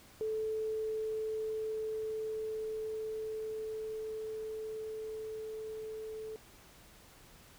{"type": "tone with level ramp", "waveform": "sine", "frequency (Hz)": 436.6, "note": "A4", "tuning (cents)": -13, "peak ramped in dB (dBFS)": [-32, -40], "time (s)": [0.21, 6.36], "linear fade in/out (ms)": 0, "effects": ["pink hiss -58 dBFS RMS until 7.58 s"]}